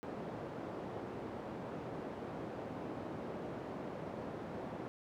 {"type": "band-pass noise", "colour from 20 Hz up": "white", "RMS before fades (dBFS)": -44, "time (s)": [0.03, 4.88], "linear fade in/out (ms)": 0, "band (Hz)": [120, 550], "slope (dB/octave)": 12, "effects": []}